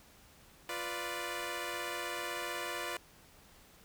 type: chord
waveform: 10% pulse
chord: B diminished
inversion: second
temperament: equal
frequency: 349.2 / 493.9 / 587.3 Hz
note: F4 / B4 / D5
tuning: 0 / 0 / 0 cents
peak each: -33 dBFS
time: 0.69-2.97 s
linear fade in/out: 2 ms
effects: pink hiss -60 dBFS RMS until 3.84 s